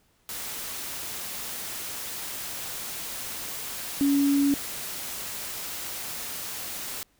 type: tone in noise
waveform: sine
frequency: 281.3 Hz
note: C#4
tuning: 26 cents sharp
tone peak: -19 dBFS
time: 4.01-4.54 s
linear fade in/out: 0 ms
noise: white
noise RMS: -35 dBFS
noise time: 0.29-7.03 s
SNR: +13 dB
effects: pink hiss -66 dBFS RMS until 7.19 s